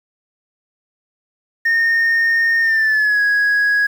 sine tone with pitch glide, 1834 to 1662.5 Hz, A#6 to G#6, -29 to +1 cents, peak -10 dBFS, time 1.65-3.87 s, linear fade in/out 10 ms, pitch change -170 cents, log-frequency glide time 2.61-3.21 s, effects tanh soft clip ceiling -11 dBFS + 7-bit

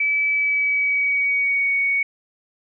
sine tone with pitch glide, 2300 to 2232 Hz, D7 to C#7, -37 to +11 cents, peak -17 dBFS, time 0-2.03 s, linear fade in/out 5 ms, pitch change -52 cents, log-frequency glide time 0.29-1.75 s, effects none

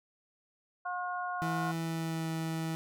harmonic tone, 359.1 Hz, F4, 48 cents sharp, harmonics 2 / 3 / 4, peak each -36 / -38 / -39 dBFS, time 0.85-1.72 s, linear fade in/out 10 ms
30% pulse tone with pitch glide, 164.81 to 161.98 Hz, E3 to E3, 0 to -30 cents, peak -30 dBFS, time 1.42-2.75 s, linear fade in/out 0 ms, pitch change -30 cents, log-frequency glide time 1.71-2.29 s
effects none

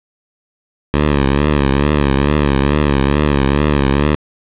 10% pulse tone with vibrato, 71.3 Hz, C#2, 49 cents sharp, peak -3 dBFS, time 0.94-4.15 s, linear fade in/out 0 ms, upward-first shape triangle, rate 2.3 Hz, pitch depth 110 cents each way, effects resampled to 8000 Hz + 7-bit

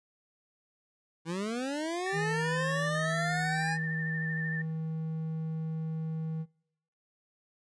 25% pulse linear sweep, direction up, 157.9 to 830.6 Hz, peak -28 dBFS, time 1.25-3.78 s, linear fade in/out 50 ms
sine tone with vibrato, 1790 Hz, A6, 29 cents sharp, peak -34 dBFS, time 2.06-4.62 s, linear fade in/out 5 ms, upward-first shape sine, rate 13 Hz, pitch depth 33 cents each way
triangle tone, 159.8 Hz, D#3, 47 cents sharp, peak -30 dBFS, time 2.12-6.46 s, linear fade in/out 50 ms
effects noise-tail reverb RT60 0.7 s tail -23 dB re dry + resampled to 22050 Hz

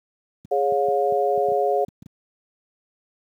clicks, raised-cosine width 5 ms, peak -25 dBFS, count 10, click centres 0.45 / 0.722 / 0.885 / 1.123 / 1.377 / 1.486 / 1.519 / 1.884 / 2.024 / 2.061 s
sine chord, Db major, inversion second, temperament equal with one note detuned, 415.3 / 554.4 / 712.7 Hz, Ab4 / Db5 / F5, 0 / 0 / +35 cents, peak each -22 / -23 / -22 dBFS, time 0.51-1.85 s, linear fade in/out 10 ms
effects high-pass 150 Hz 12 dB/octave + 9-bit

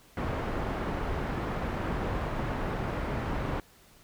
pink low-pass noise, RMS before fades -32 dBFS, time 0.17-3.6 s, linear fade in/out 2 ms, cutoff 1500 Hz, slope 12 dB/octave, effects pink hiss -58 dBFS RMS until 4.03 s

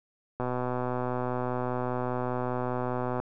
click train, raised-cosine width 1 ms, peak -17 dBFS, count 351, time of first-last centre 0.4-3.2 s, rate 125 Hz, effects none

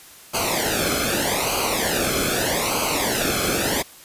pink noise with flanger, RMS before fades -22 dBFS, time 0.33-3.83 s, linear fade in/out 20 ms, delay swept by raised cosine 0.55 to 1.08 ms, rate 0.81 Hz, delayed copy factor -0.8, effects white hiss -45 dBFS RMS until 4.04 s + resampled to 32000 Hz

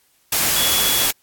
sine tone in noise, 3374 Hz, G#7, 27 cents sharp, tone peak -21 dBFS, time 0.56-1.07 s, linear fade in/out 5 ms, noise white, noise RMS -18 dBFS, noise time 0.32-1.11 s, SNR -6 dB, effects white hiss -60 dBFS RMS until 1.22 s + AAC 64 kbps

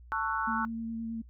sine chord, F# minor seventh, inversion first, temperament just, 888 / 1110 / 1332 / 1480 Hz, A5 / C#6 / E6 / F#6, +16 / +2 / +18 / 0 cents, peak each -34 dBFS, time 0.12-0.65 s, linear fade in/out 0 ms
sine tone with vibrato, 227.2 Hz, A#3, 44 cents flat, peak -33 dBFS, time 0.47-1.22 s, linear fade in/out 10 ms, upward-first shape triangle, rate 9.5 Hz, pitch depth 17 cents each way
effects noise-tail reverb RT60 0.1 s tail -24 dB re dry + added 60 Hz sine -49 dBFS peak until 1.29 s

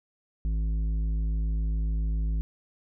sine tone with tanh clipping, 53.6 Hz, A1, 45 cents flat, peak -26 dBFS, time 0.45-2.41 s, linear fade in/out 0 ms, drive 9 dB, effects none

